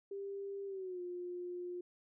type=tone with pitch glide; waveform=sine; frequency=396.6 to 355.4 Hz; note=G4 to F4; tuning=+20 to +30 cents; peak=-40 dBFS; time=0.11-1.81 s; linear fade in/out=5 ms; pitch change=-190 cents; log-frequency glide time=0.66-1.01 s; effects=none

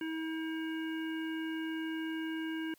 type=harmonic tone with a mistuned harmonic; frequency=320.5 Hz; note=E4; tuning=49 cents flat; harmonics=1 / 3 / 5 / 7 / 9; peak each=-35 / -51 / -44 / -51 / -49 dBFS; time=0.01-2.74 s; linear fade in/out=2 ms; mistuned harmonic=9; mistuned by=-16 cents; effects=white hiss -66 dBFS RMS until 2.78 s + high-pass 80 Hz 12 dB/octave

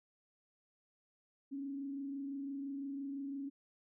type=tone with frequency modulation; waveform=sine; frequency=276.9 Hz; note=C#4; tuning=2 cents flat; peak=-39 dBFS; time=1.51-3.5 s; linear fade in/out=20 ms; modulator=25.9 Hz; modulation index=0.35; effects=none

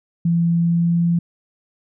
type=tone with pitch glide; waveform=sine; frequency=169.1 to 170.57 Hz; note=E3 to F3; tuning=+44 to -41 cents; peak=-14 dBFS; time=0.25-1.19 s; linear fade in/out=5 ms; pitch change=+15 cents; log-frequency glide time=0.52-1.04 s; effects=none

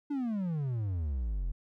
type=exponential sweep; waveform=triangle; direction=down; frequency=297.7 to 39.85 Hz; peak=-28 dBFS; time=0.1-1.52 s; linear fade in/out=10 ms; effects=none

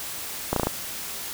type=slowing click train; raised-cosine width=1 ms; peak=-8 dBFS; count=5; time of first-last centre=0.53-0.67 s; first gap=33 ms; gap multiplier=1.04; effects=white hiss -34 dBFS RMS until 1.33 s

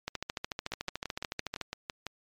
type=two click trains; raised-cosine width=0.2 ms; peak=-18 / -16 dBFS; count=9 / 22; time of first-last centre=0.72-2.067 / 0.08-1.613 s; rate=5.94 / 13.7 Hz; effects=MP3 96 kbps

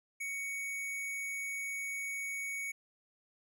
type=tone; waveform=square; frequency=2233 Hz; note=C#7; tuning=12 cents sharp; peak=-37 dBFS; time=0.2-2.72 s; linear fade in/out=10 ms; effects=none

